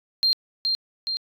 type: tone with echo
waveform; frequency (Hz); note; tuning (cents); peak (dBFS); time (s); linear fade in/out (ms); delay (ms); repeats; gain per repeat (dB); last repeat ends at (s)
sine; 4186; C8; 0; -16; 0.23-0.33; 0; 420; 2; -4; 1.17
effects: tanh soft clip ceiling -12 dBFS